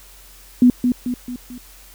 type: tone with echo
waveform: sine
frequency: 246.9 Hz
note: B3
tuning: in tune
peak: -7 dBFS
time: 0.62-0.7 s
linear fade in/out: 2 ms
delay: 220 ms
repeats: 4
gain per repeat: -6 dB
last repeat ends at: 1.58 s
effects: added 45 Hz sine -46 dBFS peak until 1.94 s + white hiss -46 dBFS RMS until 1.94 s